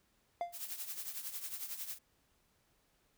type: tone with exponential decay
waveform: triangle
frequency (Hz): 695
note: F5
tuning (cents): -9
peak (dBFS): -29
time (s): 0.41-0.59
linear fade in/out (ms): 1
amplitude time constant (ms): 38
type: noise with tremolo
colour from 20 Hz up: blue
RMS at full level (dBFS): -40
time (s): 0.52-1.99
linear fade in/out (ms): 50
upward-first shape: triangle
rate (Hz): 11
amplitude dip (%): 75
effects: pink hiss -74 dBFS RMS until 3.17 s